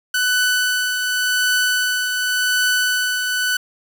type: tone with tremolo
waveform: sawtooth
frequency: 1495 Hz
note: F#6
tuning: 17 cents sharp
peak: -11 dBFS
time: 0.14-3.57 s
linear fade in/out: 5 ms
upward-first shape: triangle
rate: 0.89 Hz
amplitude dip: 45%
effects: 7-bit